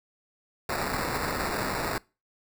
white noise with sample-and-hold, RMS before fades -30 dBFS, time 0.69-1.98 s, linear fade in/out 2 ms, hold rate 3150 Hz, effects noise-tail reverb RT60 0.3 s tail -24 dB re dry

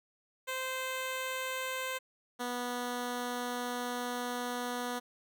10% pulse tone pair in turn, 519 / 244.9 Hz, C5 / B3, -14 / -14 cents, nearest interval octave + minor second, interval 1300 cents, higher first, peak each -26 dBFS, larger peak neither, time 0.47-1.99 / 2.39-5 s, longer second, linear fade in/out 20 ms, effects none

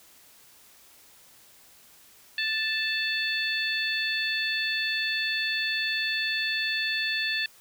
harmonic tone, 880 Hz, A5, in tune, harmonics 2 / 3 / 4 / 5, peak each -29 / -31 / -32 / -33 dBFS, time 2.38-7.46 s, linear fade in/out 2 ms, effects white hiss -55 dBFS RMS until 7.6 s

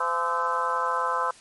harmonic tone with a mistuned harmonic, 170.8 Hz, F3, 38 cents flat, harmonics 3 / 4 / 5 / 6 / 7 / 8 / 9, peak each -32 / -36 / -34 / -26 / -34 / -29 / -35 dBFS, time 0-1.31 s, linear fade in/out 5 ms, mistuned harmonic 8, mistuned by -78 cents, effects white hiss -51 dBFS RMS until 1.4 s + MP3 48 kbps

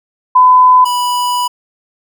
sine / square tone pair in turn, 1008 / 983.8 Hz, B5 / B5, +35 / -7 cents, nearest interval unison, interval 42 cents, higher first, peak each -3 / -13 dBFS, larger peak first, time 0.35-0.85 / 0.85-1.48 s, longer second, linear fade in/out 10 ms, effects none

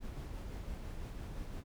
brown noise with tremolo, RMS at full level -42 dBFS, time 0-1.64 s, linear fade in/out 50 ms, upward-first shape sine, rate 5.9 Hz, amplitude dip 25%, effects none

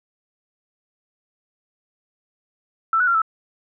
sine tone with pitch steps, 1328 / 1473 / 1379 / 1315 Hz, E6 / F#6 / F6 / E6, +12 / -8 / -22 / -5 cents, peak -15 dBFS, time 2.93-3.218 s, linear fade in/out 2 ms, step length 72 ms, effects none

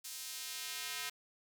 square tone with high-pass filter sweep, 142.9 Hz, D3, 47 cents flat, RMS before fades -43 dBFS, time 0.04-1.1 s, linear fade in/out 10 ms, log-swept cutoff 5900 to 2000 Hz, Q 0.75, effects none

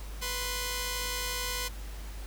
5% pulse tone pair together, 494.2 / 1046.5 Hz, B4 / C6, +1 / 0 cents, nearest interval octave + minor second, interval 1299 cents, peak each -23 dBFS, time 0.21-1.69 s, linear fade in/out 20 ms, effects added 50 Hz sine -38 dBFS peak until 2.26 s + pink hiss -49 dBFS RMS until 2.26 s

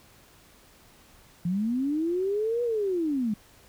sine linear two-way sweep, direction up then down, 166.9 to 486.8 to 201.2 Hz, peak -24 dBFS, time 1.45-3.34 s, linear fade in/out 5 ms, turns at 2.63 s, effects pink hiss -56 dBFS RMS until 3.68 s

